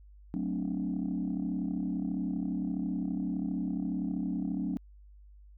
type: chord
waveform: sine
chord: D dominant seventh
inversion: first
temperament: equal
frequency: 185 / 220 / 261.6 / 293.7 Hz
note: F#3 / A3 / C4 / D4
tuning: 0 / 0 / 0 / 0 cents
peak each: -33 / -36 / -35 / -35 dBFS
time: 0.34-4.77 s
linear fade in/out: 0 ms
effects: tanh soft clip ceiling -24 dBFS + added 50 Hz sine -51 dBFS peak until 5.57 s